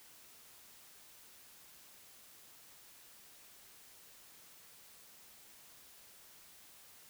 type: silence
effects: white hiss -59 dBFS RMS until 7.09 s